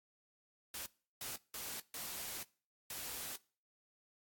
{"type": "noise bursts at uneven times", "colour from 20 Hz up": "white", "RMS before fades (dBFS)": -44, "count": 5, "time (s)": [[0.74, 0.86], [1.21, 1.36], [1.54, 1.8], [1.94, 2.43], [2.9, 3.36]], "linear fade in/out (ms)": 2, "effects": ["noise-tail reverb RT60 0.4 s tail -22 dB re dry", "AAC 64 kbps"]}